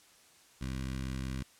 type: tone with notch filter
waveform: 15% pulse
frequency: 65.41 Hz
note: C2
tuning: in tune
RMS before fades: -37 dBFS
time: 0.61-1.43 s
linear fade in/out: 5 ms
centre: 700 Hz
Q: 0.8
effects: white hiss -61 dBFS RMS until 1.59 s + low-pass 10000 Hz 12 dB/octave